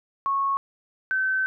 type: tone pair in turn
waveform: sine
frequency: 1100 / 1534.9 Hz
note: C#6 / G6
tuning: -14 / -37 cents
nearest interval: tritone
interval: 577 cents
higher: second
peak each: -21 dBFS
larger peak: neither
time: 0.26-0.57 / 1.11-1.46 s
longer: second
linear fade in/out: 0 ms
effects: none